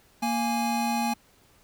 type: tone pair together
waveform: square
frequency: 233.1 / 830.6 Hz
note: A#3 / G#5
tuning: 0 / 0 cents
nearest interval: octave + minor seventh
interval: 2200 cents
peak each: -28 dBFS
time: 0.22-1.14 s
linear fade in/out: 10 ms
effects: pink hiss -60 dBFS RMS until 1.63 s